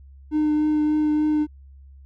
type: tone with vibrato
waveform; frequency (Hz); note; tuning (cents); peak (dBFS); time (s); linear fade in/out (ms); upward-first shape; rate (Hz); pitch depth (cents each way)
triangle; 303.4; D#4; -44; -15; 0.31-1.47; 50; triangle; 3.4; 13
effects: tanh soft clip ceiling -11 dBFS + added 68 Hz sine -43 dBFS peak until 2.05 s